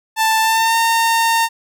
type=tone with pitch glide; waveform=sawtooth; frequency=884 to 913.6 Hz; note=A5 to A#5; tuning=+8 to -35 cents; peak=-9 dBFS; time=0.16-1.49 s; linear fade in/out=50 ms; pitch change=+57 cents; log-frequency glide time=0.4-0.77 s; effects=none